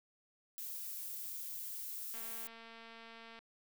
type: noise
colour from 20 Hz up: violet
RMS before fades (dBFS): -44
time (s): 0.58-2.47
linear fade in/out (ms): 0
type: click train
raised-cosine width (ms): 0.3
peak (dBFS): -38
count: 286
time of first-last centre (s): 2.14-3.39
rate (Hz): 228
effects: none